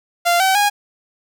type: tone with pitch steps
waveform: sawtooth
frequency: 693 / 764 / 821 Hz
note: F5 / G5 / G#5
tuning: -14 / -45 / -20 cents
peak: -9 dBFS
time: 0.25-0.7 s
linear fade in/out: 20 ms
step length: 150 ms
effects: none